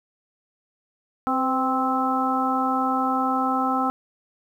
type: harmonic tone with a mistuned harmonic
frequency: 261.6 Hz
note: C4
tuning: in tune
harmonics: 1 / 2 / 3 / 4 / 5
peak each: -25 / -33 / -25 / -29 / -25 dBFS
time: 1.27-3.9 s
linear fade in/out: 0 ms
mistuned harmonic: 2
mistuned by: -43 cents
effects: 9-bit